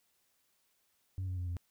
sine tone with pitch steps, 94 / 91.69 / 89.44 / 87.25 Hz, F#2 / F#2 / F2 / F2, +28 / -15 / +42 / -1 cents, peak -32 dBFS, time 1.18-1.568 s, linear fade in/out 0 ms, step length 97 ms, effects tanh soft clip ceiling -33 dBFS + white hiss -75 dBFS RMS until 1.7 s

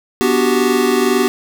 square chord, G major seventh, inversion first, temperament equal, 246.9 / 293.7 / 370 / 392 Hz, B3 / D4 / F#4 / G4, 0 / 0 / 0 / 0 cents, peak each -18 / -23 / -18 / -17 dBFS, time 0.21-1.28 s, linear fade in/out 0 ms, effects none

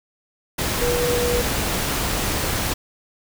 sine tone in noise, 485 Hz, B4, 31 cents flat, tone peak -20 dBFS, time 0.81-1.42 s, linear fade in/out 10 ms, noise pink, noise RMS -23 dBFS, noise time 0.58-2.74 s, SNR 0 dB, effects none

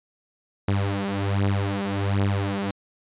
sawtooth beating tone pair, 98.6 / 99.9 Hz, G2 / G2, +11 / +33 cents, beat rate 1.3 Hz, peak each -21 dBFS, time 0.68-2.71 s, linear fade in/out 5 ms, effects resampled to 8000 Hz

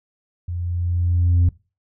sine tone with level ramp, 87.31 Hz, F2, in tune, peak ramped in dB -24 to -9 dBFS, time 0.48-1.49 s, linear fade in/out 5 ms, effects noise-tail reverb RT60 0.3 s tail -23 dB re dry + tanh soft clip ceiling -11 dBFS

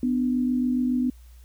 sine tone pair together, 249.5 / 296.7 Hz, B3 / D4, +18 / +18 cents, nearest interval minor third, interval 300 cents, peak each -21 / -30 dBFS, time 0.03-1.1 s, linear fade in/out 2 ms, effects added 60 Hz sine -45 dBFS peak until 1.44 s + white hiss -61 dBFS RMS until 1.44 s

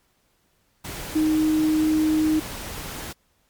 sine tone in noise, 311.1 Hz, D#4, in tune, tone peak -17 dBFS, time 1.15-2.4 s, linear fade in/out 10 ms, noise pink, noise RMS -34 dBFS, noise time 0.84-3.13 s, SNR +14 dB, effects pink hiss -66 dBFS RMS until 3.49 s + MP3 96 kbps

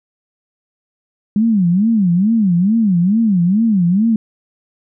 sine tone with vibrato, 198.5 Hz, G3, 22 cents sharp, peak -10 dBFS, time 1.36-4.16 s, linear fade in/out 2 ms, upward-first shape sine, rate 2.3 Hz, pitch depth 260 cents each way, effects none

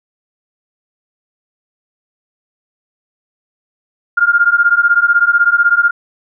sine beating tone pair, 1400 / 1416 Hz, F6 / F6, +4 / +23 cents, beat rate 16 Hz, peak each -11 dBFS, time 4.17-5.91 s, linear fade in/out 10 ms, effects none

